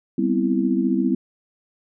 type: chord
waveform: sine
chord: C major seventh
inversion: second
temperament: equal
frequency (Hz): 196 / 246.9 / 261.6 / 329.6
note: G3 / B3 / C4 / E4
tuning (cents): 0 / 0 / 0 / 0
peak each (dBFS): -23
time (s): 0.18-1.15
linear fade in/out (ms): 5
effects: none